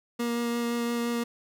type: tone with vibrato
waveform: 30% pulse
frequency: 236.4 Hz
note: A#3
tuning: 24 cents sharp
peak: -24 dBFS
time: 0.19-1.24 s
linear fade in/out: 10 ms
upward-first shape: sine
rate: 5.8 Hz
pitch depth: 9 cents each way
effects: none